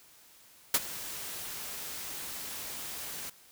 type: noise with ADSR envelope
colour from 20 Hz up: white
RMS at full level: -22 dBFS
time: 0.74-3.3 s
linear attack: 4 ms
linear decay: 42 ms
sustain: -18 dB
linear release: 7 ms
effects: white hiss -58 dBFS RMS until 3.51 s